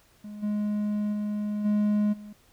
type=tone with level steps; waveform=triangle; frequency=208.8 Hz; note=G#3; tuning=10 cents sharp; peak=-35 / -23 / -25 / -19 / -38 dBFS; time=0.24-2.33 s; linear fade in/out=5 ms; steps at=0.42 / 1.12 / 1.64 / 2.12 s; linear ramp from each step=20 ms; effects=pink hiss -61 dBFS RMS until 2.52 s